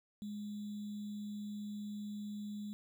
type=tone with sample-and-hold; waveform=sine; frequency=207.7 Hz; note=G#3; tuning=in tune; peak=-40 dBFS; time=0.22-2.73 s; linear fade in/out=0 ms; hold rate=3675 Hz; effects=none